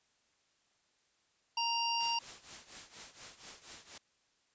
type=harmonic tone; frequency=932.3 Hz; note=A#5; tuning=in tune; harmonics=1 / 3 / 5 / 6; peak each=-34 / -36 / -39 / -40 dBFS; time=1.57-2.19 s; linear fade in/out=5 ms
type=noise with tremolo; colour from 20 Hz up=white; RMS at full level=-46 dBFS; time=2-3.98 s; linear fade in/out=5 ms; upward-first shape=triangle; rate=4.2 Hz; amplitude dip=85%
effects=white hiss -74 dBFS RMS until 4.54 s + resampled to 16000 Hz